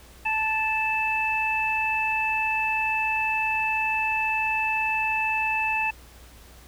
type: harmonic tone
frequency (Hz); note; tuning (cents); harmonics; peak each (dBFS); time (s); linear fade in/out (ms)
877; A5; -6; 1 / 2 / 3; -27 / -34 / -24; 0.25-5.91; 10
effects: added 60 Hz sine -49 dBFS peak until 6.67 s + pink hiss -51 dBFS RMS until 6.67 s